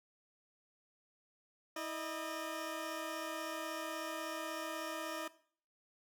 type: tone pair together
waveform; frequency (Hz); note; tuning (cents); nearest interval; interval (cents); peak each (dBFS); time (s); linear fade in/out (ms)
15% pulse; 323.1 / 609.9; E4 / D#5; -35 / -35; major seventh; 1100; -36 / -36; 1.76-5.28; 5
effects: noise-tail reverb RT60 0.5 s tail -17 dB re dry